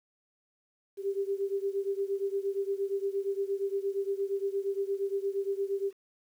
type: beating tone pair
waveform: sine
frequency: 392 / 400.6 Hz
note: G4 / G4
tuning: 0 / +38 cents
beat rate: 8.6 Hz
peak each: -31 / -33 dBFS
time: 0.97-5.93 s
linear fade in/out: 50 ms
effects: 10-bit